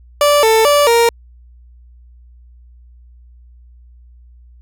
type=tone with pitch steps; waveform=30% pulse; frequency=583 / 444.2 / 581 / 467 Hz; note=D5 / A4 / D5 / A#4; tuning=-13 / +16 / -19 / +3 cents; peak=-6 dBFS; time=0.21-1.09 s; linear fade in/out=2 ms; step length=220 ms; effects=added 60 Hz sine -40 dBFS peak until 4.61 s